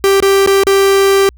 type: tone with dropouts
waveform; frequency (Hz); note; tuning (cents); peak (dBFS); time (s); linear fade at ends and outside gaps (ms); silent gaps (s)
45% pulse; 392; G4; 0; -7; 0.04-1.29; 0; 0.202-0.225 / 0.462-0.474 / 0.635-0.669
effects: added 60 Hz sine -37 dBFS peak until 1.37 s